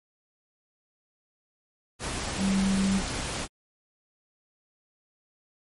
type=tone in noise; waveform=sine; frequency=193.8 Hz; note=G3; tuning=20 cents flat; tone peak=-22 dBFS; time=2.38-3.02 s; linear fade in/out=50 ms; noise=pink; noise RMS=-32 dBFS; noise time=1.99-3.48 s; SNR=+7 dB; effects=MP3 48 kbps